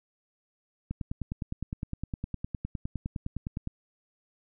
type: click train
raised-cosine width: 5 ms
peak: -20 dBFS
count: 28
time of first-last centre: 0.91-3.674 s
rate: 9.77 Hz
effects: none